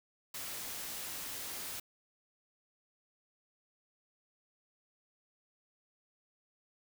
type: noise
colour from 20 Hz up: white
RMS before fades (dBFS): -42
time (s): 0.34-1.8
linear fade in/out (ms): 5
effects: none